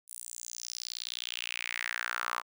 sawtooth tone with high-pass filter sweep, 59.5 Hz, A#1, 36 cents sharp, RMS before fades -38 dBFS, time 0.07-2.43 s, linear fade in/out 50 ms, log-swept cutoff 9800 to 1100 Hz, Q 3.9, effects none

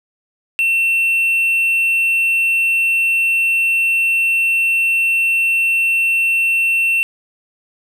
triangle tone, 2700 Hz, E7, 41 cents sharp, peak -11 dBFS, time 0.59-7.03 s, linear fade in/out 0 ms, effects none

